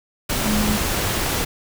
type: tone in noise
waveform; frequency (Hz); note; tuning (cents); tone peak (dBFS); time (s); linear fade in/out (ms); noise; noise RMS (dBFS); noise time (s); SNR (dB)
sine; 211; G#3; +28; -20; 0.45-0.78; 10; pink; -22; 0.29-1.45; -1
effects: none